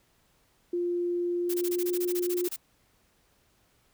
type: tone with pitch glide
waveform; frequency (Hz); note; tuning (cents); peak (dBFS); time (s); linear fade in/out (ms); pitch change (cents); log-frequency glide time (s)
sine; 350 to 354.5; F4 to F4; +4 to +26; -26; 0.73-2.48; 5; +22; 1.39-1.9
type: noise bursts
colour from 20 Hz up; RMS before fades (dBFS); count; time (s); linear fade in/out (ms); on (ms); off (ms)
blue; -35; 15; 1.49-2.564; 10; 52; 21
effects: pink hiss -67 dBFS RMS until 3.93 s